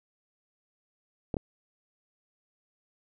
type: clicks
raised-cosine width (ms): 2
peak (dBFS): -17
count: 2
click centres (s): 1.342 / 1.368
effects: none